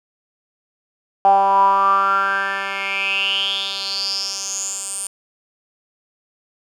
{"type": "tone with band-pass filter sweep", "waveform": "10% pulse", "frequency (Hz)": 196, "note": "G3", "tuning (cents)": 0, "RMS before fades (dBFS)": -19, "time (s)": [1.25, 5.07], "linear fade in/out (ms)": 0, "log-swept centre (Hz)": [770, 9200], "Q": 8.6, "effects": []}